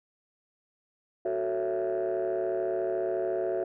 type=chord; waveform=sine; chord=F# minor seventh; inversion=none; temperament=just; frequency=370 / 444 / 555 / 666 Hz; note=F#4 / A4 / C#5 / E5; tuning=0 / +16 / +2 / +18 cents; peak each=-29 / -33 / -33 / -30 dBFS; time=1.25-3.64 s; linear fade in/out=5 ms; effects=tanh soft clip ceiling -22 dBFS